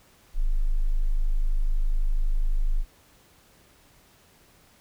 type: tone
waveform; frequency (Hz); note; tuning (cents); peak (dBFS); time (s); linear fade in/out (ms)
sine; 26.02; G#0; +4; -19; 0.34-2.85; 50
effects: pink hiss -58 dBFS RMS until 4.8 s